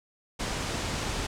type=low-pass noise; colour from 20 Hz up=pink; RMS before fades=-32 dBFS; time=0.39-1.27 s; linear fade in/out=10 ms; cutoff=8300 Hz; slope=24 dB/octave; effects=none